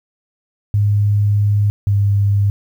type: tone pair in turn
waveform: sine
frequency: 103 / 100.82 Hz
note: G#2 / G2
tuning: -14 / +49 cents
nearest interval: unison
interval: 37 cents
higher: first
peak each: -11 dBFS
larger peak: neither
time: 0.74-1.7 / 1.87-2.5 s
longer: first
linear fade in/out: 0 ms
effects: 8-bit